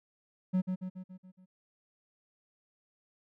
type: tone with echo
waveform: triangle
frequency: 185 Hz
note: F#3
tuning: in tune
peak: -23 dBFS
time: 0.53-0.62 s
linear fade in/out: 20 ms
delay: 140 ms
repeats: 6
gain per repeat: -5 dB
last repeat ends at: 1.46 s
effects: none